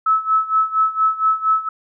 sine tone with tremolo, 1300 Hz, E6, 24 cents flat, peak -11 dBFS, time 0.06-1.69 s, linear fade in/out 5 ms, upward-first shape sine, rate 4.3 Hz, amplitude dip 85%, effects none

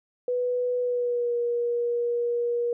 sine tone with pitch glide, 493.9 to 476.8 Hz, B4 to A#4, 0 to +39 cents, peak -23 dBFS, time 0.28-2.73 s, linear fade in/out 2 ms, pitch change -61 cents, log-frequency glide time 0.8-1.35 s, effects none

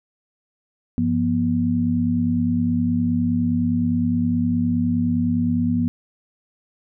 sine tone cluster, 96.9 / 172.1 / 241.8 Hz, G2 / F3 / B3, -20 / -25 / -36 cents, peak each -25 / -24 / -19 dBFS, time 0.98-5.88 s, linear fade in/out 0 ms, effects none

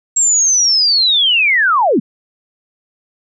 sine linear sweep, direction down, 7620 to 174.61 Hz, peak -9 dBFS, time 0.16-2 s, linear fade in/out 10 ms, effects none

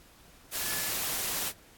sine tone in noise, 1719 Hz, A6, 41 cents flat, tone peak -42 dBFS, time 0.59-0.92 s, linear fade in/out 50 ms, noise white, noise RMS -32 dBFS, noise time 0.51-1.53 s, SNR -13 dB, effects pink hiss -57 dBFS RMS until 1.77 s + AAC 64 kbps

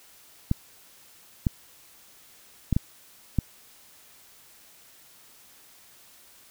clicks, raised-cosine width 5 ms, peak -9 dBFS, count 5, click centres 0.514 / 1.468 / 2.727 / 2.765 / 3.387 s, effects white hiss -54 dBFS RMS until 6.5 s

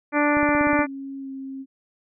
harmonic tone, 293.7 Hz, D4, in tune, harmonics 1 / 2 / 3 / 4 / 5 / 6 / 7 / 8, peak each -21 / -24 / -26 / -27 / -28 / -29 / -29 / -30 dBFS, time 0.12-0.87 s, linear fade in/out 50 ms
click train, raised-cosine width 3 ms, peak -21 dBFS, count 8, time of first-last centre 0.37-0.792 s, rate 16.6 Hz
sine tone with pitch glide, 272.9 to 268.4 Hz, C#4 to C4, -27 to +44 cents, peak -31 dBFS, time 0.57-1.66 s, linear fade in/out 50 ms, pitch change -29 cents, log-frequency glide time 1.18-1.3 s
effects none

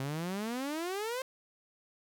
sawtooth exponential sweep, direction up, 130.81 to 534 Hz, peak -30 dBFS, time 0-1.22 s, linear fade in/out 2 ms, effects none

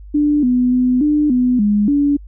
sine tone with pitch steps, 295 / 248.7 / 251.3 / 298.2 / 249.5 / 206.9 / 286.6 Hz, D4 / B3 / B3 / D4 / B3 / G#3 / D4, +8 / +12 / +30 / +27 / +18 / -6 / -42 cents, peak -11 dBFS, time 0.14-2.17 s, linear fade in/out 10 ms, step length 290 ms, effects added 50 Hz sine -33 dBFS peak until 2.27 s

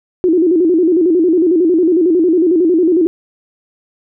sine tone with vibrato, 341.6 Hz, F4, 38 cents flat, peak -8 dBFS, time 0.24-3.07 s, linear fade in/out 0 ms, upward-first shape square, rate 11 Hz, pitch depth 110 cents each way, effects none

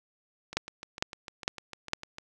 two click trains, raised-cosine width 0.2 ms, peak -9 / -23 dBFS, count 4 / 12, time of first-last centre 0.57-1.934 / 0.53-2.184 s, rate 2.2 / 6.65 Hz, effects none

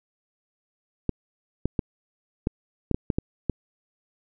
clicks, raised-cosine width 3 ms, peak -10 dBFS, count 9, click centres 1.093 / 1.656 / 1.792 / 2.471 / 2.913 / 2.945 / 3.102 / 3.185 / 3.497 s, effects none

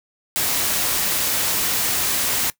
white noise, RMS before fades -21 dBFS, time 0.36-2.5 s, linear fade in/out 0 ms, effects noise-tail reverb RT60 0.1 s tail -20 dB re dry

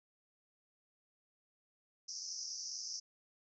white band-pass noise, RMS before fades -44 dBFS, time 2.08-3 s, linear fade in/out 10 ms, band 5000 to 6100 Hz, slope 96 dB/octave, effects none

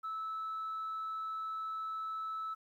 sine tone, 1307 Hz, E6, 15 cents flat, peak -35 dBFS, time 0.03-2.55 s, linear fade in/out 20 ms, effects tanh soft clip ceiling -34 dBFS + 12-bit

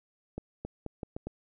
accelerating click train, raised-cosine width 2 ms, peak -23 dBFS, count 6, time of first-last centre 0.38-1.27 s, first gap 270 ms, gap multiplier 0.79, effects none

